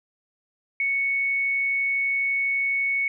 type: tone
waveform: sine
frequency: 2217 Hz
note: C#7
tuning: in tune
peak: -21 dBFS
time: 0.8-3.08 s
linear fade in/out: 2 ms
effects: none